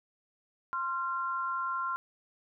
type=tone pair together; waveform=sine; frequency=1051.7 / 1377 Hz; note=C6 / F6; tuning=+9 / -25 cents; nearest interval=perfect fourth; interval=466 cents; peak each=-33 / -33 dBFS; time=0.73-1.96 s; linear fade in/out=0 ms; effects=none